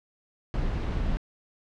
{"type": "noise with amplitude modulation", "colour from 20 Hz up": "brown", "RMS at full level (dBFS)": -26, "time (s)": [0.54, 1.17], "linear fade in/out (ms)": 0, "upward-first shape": "sine", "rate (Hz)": 179, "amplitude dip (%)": 35, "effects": ["low-pass 4000 Hz 12 dB/octave"]}